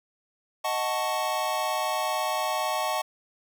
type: chord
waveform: square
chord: D# half-diminished seventh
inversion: none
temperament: equal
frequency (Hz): 622.3 / 740 / 880 / 1108.7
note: D#5 / F#5 / A5 / C#6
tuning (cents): 0 / 0 / 0 / 0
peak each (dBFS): -32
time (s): 0.64-3.02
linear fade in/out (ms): 10
effects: none